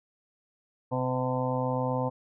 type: harmonic tone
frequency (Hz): 127.8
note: C3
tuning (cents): -40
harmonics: 1 / 2 / 4 / 5 / 6 / 7 / 8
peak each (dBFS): -31 / -33 / -31 / -38 / -39 / -34 / -38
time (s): 0.91-2.1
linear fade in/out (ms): 20
effects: none